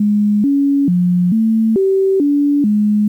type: tone with pitch steps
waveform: sine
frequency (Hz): 207.8 / 280.4 / 178.1 / 222.4 / 385.6 / 287.7 / 209.6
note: G#3 / C#4 / F3 / A3 / G4 / D4 / G#3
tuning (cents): +1 / +20 / +34 / +19 / -28 / -36 / +16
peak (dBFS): -10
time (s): 0-3.08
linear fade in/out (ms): 5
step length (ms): 440
effects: 8-bit